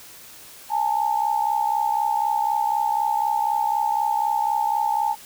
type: tone pair together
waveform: sine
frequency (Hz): 830.6 / 894.6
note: G#5 / A5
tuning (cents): 0 / +28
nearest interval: minor second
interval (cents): 128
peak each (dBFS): -22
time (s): 0.69-5.16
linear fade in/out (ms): 50
effects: white hiss -44 dBFS RMS until 5.25 s